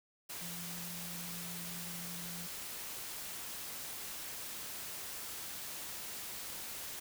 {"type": "tone in noise", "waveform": "sine", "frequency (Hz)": 172.9, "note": "F3", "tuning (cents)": -17, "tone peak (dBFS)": -47, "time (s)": [0.41, 2.47], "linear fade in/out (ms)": 10, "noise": "white", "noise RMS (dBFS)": -44, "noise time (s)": [0.29, 7], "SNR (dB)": -6, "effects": []}